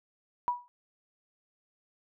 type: tone with exponential decay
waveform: sine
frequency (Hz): 974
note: B5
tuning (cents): -24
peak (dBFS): -22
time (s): 0.48-0.68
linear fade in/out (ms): 0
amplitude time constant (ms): 42
effects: none